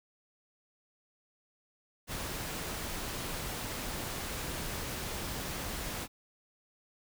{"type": "noise", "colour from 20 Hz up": "pink", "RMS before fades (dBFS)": -38, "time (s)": [2.07, 6.08], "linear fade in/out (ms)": 50, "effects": []}